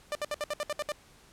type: tone bursts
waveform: sawtooth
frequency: 595 Hz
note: D5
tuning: 22 cents sharp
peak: -26 dBFS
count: 9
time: 0.12-0.919 s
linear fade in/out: 0 ms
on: 31 ms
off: 65 ms
effects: pink hiss -58 dBFS RMS until 1.32 s + low-pass 11000 Hz 12 dB/octave